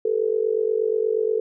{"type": "tone with amplitude modulation", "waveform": "sine", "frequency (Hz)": 440, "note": "A4", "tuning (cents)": 0, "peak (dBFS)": -15, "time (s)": [0.05, 1.4], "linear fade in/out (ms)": 5, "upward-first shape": "sine", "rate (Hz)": 48.4, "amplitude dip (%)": 90, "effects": []}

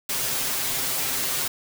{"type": "noise with comb filter", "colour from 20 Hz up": "white", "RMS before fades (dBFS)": -26, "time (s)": [0.09, 1.48], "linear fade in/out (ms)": 5, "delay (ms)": 7.6, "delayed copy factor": 0.9, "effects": []}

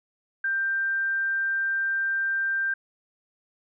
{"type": "tone", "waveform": "sine", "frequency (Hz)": 1575, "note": "G6", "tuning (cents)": 8, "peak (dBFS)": -23, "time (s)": [0.44, 2.74], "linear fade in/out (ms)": 5, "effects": []}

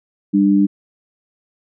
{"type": "tone pair together", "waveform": "sine", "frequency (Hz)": [198.42, 297.3], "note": ["G3", "D4"], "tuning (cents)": [21, 21], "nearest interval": "perfect fifth", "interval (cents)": 700, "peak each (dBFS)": -13, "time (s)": [0.33, 0.67], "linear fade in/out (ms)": 20, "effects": []}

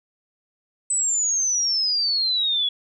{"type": "exponential sweep", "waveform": "sine", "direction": "down", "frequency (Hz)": [8100, 3354], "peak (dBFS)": -19, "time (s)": [0.9, 2.69], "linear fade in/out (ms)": 5, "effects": []}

